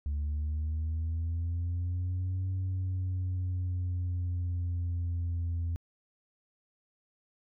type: linear two-way sweep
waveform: sine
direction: up then down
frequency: 72.3 to 94 to 84.3 Hz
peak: -27 dBFS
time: 0.06-5.76 s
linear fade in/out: 0 ms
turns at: 2.49 s
effects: tanh soft clip ceiling -28 dBFS